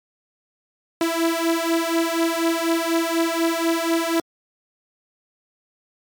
sawtooth beating tone pair, 329.6 / 333.7 Hz, E4 / E4, 0 / +21 cents, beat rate 4.1 Hz, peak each -18 dBFS, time 1.01-4.2 s, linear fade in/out 2 ms, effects MP3 96 kbps

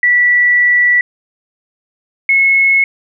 sine tone pair in turn, 1956 / 2183 Hz, B6 / C#7, -17 / -27 cents, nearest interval major second, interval 190 cents, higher second, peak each -7 dBFS, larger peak neither, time 0.03-1.01 / 2.29-2.84 s, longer first, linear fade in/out 2 ms, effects none

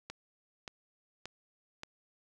click train, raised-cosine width 0.2 ms, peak -24 dBFS, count 4, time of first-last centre 0.1-1.834 s, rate 1.73 Hz, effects none

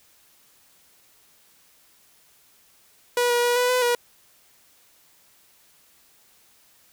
sawtooth tone with pitch steps, 486.2 / 480.8 / 483.6 / 494.3 / 502 / 481.9 Hz, B4 / B4 / B4 / B4 / B4 / B4, -27 / -46 / -36 / +1 / +28 / -43 cents, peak -15 dBFS, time 3.17-3.95 s, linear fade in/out 2 ms, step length 130 ms, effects white hiss -58 dBFS RMS until 6.92 s

